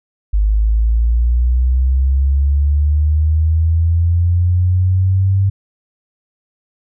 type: linear sweep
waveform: sine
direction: up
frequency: 50.7 to 98 Hz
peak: -10 dBFS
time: 0.33-5.5 s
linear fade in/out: 10 ms
effects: none